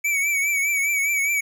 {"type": "tone with vibrato", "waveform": "square", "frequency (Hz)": 2277, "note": "C#7", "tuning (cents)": 46, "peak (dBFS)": -20, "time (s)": [0.04, 1.41], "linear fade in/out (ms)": 10, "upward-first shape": "triangle", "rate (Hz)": 4.9, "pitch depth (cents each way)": 69, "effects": []}